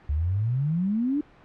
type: exponential sweep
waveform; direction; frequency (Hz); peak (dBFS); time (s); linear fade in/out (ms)
sine; up; 69.5 to 305.2; -22; 0.09-1.21; 5
effects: pink hiss -53 dBFS RMS until 1.44 s + low-pass 2000 Hz 12 dB/octave